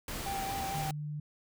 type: noise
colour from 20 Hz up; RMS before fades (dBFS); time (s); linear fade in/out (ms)
pink; -39; 0.08-0.91; 2
type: tone with vibrato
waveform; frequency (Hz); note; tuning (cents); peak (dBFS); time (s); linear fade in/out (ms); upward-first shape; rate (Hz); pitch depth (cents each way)
triangle; 784; G5; 0; -33; 0.26-0.91; 5; sine; 4.4; 18
type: tone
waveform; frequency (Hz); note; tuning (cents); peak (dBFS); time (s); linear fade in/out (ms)
sine; 149.2; D3; +28; -35; 0.74-1.2; 5
effects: none